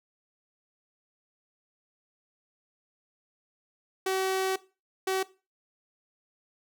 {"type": "tone bursts at uneven times", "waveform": "sawtooth", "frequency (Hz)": 380, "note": "F#4", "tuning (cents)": 46, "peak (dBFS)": -22, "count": 2, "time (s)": [[4.06, 4.56], [5.07, 5.23]], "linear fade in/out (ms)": 5, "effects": ["noise-tail reverb RT60 0.3 s tail -18 dB re dry"]}